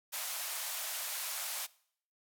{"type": "band-pass noise", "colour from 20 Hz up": "white", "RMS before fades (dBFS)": -39, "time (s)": [0.12, 1.67], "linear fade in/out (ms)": 20, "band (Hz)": [570, 16000], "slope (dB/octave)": 48, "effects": ["noise-tail reverb RT60 0.6 s tail -21 dB re dry"]}